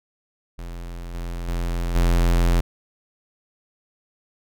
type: tone with level steps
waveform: square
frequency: 43.01 Hz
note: F1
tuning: 26 cents flat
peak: -32 / -28 / -23 / -16 dBFS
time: 0.58-2.61 s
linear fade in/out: 10 ms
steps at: 1.14 / 1.48 / 1.95 s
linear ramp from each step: 5 ms
effects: none